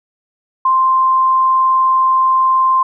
sine tone, 1046.5 Hz, C6, in tune, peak -9 dBFS, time 0.65-2.83 s, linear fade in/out 5 ms, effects none

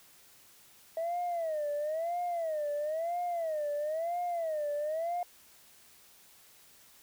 sine tone with vibrato, 643 Hz, E5, 43 cents flat, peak -29 dBFS, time 0.97-5.23 s, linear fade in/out 2 ms, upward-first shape sine, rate 1 Hz, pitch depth 170 cents each way, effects tanh soft clip ceiling -28 dBFS + white hiss -59 dBFS RMS until 7.02 s

